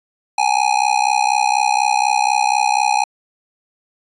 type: tone with amplitude modulation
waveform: square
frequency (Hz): 830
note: G#5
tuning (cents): -1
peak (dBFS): -10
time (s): 0.38-3.04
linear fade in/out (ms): 5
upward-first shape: sine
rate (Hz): 64.1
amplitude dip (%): 100
effects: resampled to 22050 Hz